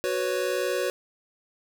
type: chord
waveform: square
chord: F# suspended fourth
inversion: none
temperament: equal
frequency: 370 / 493.9 / 554.4 Hz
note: F#4 / B4 / C#5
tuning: 0 / 0 / 0 cents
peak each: -30 dBFS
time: 0.04-0.9 s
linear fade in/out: 0 ms
effects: none